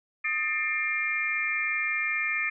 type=tone cluster; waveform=sine; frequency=1248 / 1785 / 2123 / 2378 Hz; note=D#6 / A6 / C7 / D7; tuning=+5 / +24 / +25 / +21 cents; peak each=-37 / -32 / -30 / -29 dBFS; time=0.24-2.5 s; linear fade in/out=10 ms; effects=none